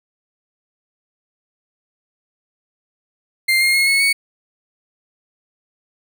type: tone with pitch steps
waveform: 35% pulse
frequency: 2100 / 2131 / 2162 / 2193 / 2225 Hz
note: C7 / C7 / C#7 / C#7 / C#7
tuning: +6 / +31 / -44 / -19 / +6 cents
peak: -11 dBFS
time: 3.48-4.13 s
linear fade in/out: 10 ms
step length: 130 ms
effects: none